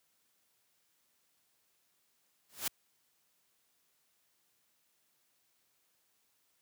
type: noise with exponential growth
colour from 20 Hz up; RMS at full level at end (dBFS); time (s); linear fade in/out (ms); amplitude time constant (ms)
white; -30; 2.49-2.68; 5; 41
effects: white hiss -75 dBFS RMS until 6.61 s + high-pass 80 Hz 12 dB/octave